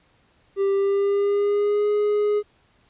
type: tone with pitch glide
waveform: triangle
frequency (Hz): 393.9 to 416.4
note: G4 to G#4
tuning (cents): +8 to +5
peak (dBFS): -16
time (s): 0.56-2.43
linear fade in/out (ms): 50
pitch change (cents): +97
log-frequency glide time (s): 0.74-1.88
effects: pink hiss -61 dBFS RMS until 2.89 s + resampled to 8000 Hz